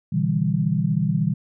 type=chord; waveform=sine; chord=E minor seventh; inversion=second; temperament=equal with one note detuned; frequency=123.47 / 146.83 / 163.2 / 196 Hz; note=B2 / D3 / E3 / G3; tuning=0 / 0 / -17 / 0 cents; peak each=-26 / -25 / -22 / -24 dBFS; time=0.12-1.34 s; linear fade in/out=10 ms; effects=none